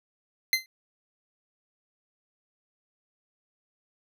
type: tone with exponential decay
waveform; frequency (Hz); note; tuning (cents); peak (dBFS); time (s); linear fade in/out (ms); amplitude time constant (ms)
25% pulse; 2067; C7; -22; -13; 0.53-0.66; 1; 27
effects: none